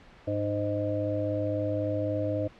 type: harmonic tone with a mistuned harmonic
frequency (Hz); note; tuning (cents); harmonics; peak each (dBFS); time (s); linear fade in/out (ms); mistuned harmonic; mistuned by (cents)
103.83; G#2; 0; 1 / 3 / 5 / 6; -32 / -32 / -32 / -32; 0.27-2.48; 10; 3; -40
effects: pink hiss -53 dBFS RMS until 2.59 s + low-pass 3000 Hz 12 dB/octave